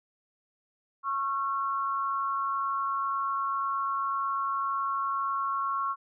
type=tone pair together; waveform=sine; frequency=1097.9 / 1356 Hz; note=C#6 / E6; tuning=-17 / +49 cents; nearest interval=major third; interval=366 cents; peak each=-28 / -33 dBFS; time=1.03-5.96 s; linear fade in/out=50 ms; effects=none